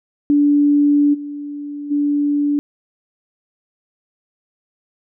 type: tone with level steps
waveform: sine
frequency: 290 Hz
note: D4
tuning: 22 cents flat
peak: -10 / -25 / -14 dBFS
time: 0.3-2.59 s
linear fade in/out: 0 ms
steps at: 1.13 / 1.9 s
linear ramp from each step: 20 ms
effects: none